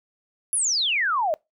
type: exponential sweep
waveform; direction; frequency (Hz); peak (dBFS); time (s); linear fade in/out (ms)
sine; down; 11175 to 587.3; -20; 0.53-1.34; 0
effects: noise-tail reverb RT60 0.2 s tail -24 dB re dry